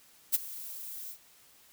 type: noise with ADSR envelope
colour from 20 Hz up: violet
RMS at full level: -23 dBFS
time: 0.32-1.18 s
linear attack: 28 ms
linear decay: 20 ms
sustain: -19 dB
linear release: 81 ms
effects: white hiss -60 dBFS RMS until 1.72 s